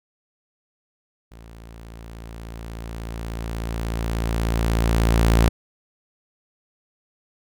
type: tone with level ramp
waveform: sawtooth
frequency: 56.5 Hz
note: A1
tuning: 47 cents sharp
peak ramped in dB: -38 to -9 dBFS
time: 1.31-5.49 s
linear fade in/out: 10 ms
effects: none